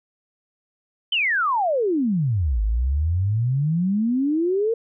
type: exponential two-way sweep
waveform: sine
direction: down then up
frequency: 3126 to 50.5 to 468.9 Hz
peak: -18 dBFS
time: 1.12-4.74 s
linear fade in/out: 5 ms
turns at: 2.62 s
effects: none